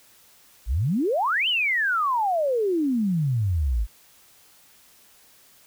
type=exponential two-way sweep; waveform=sine; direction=up then down; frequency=49 to 3129 to 49 Hz; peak=-20 dBFS; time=0.66-3.87 s; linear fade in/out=50 ms; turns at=1.48 s; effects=white hiss -55 dBFS RMS until 5.66 s